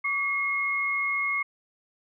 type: tone pair together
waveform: sine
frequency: 1142.6 / 2157 Hz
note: D6 / C#7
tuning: -48 / -48 cents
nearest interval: major seventh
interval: 1100 cents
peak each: -31 / -25 dBFS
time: 0.04-1.43 s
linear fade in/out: 10 ms
effects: none